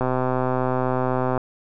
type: click train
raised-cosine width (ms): 1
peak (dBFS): -9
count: 176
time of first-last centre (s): 0.01-1.377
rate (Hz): 128
effects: none